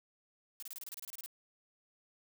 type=noise bursts; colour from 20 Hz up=blue; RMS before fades=-45 dBFS; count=13; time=0.6-1.261 s; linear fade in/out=0 ms; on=25 ms; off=28 ms; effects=none